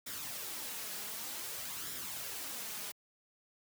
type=noise with flanger; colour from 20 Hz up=white; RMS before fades=-42 dBFS; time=0.06-2.92 s; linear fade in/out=10 ms; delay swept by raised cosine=0.55 to 4.85 ms; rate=0.54 Hz; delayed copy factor=+0.5; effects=high-pass 80 Hz 12 dB/octave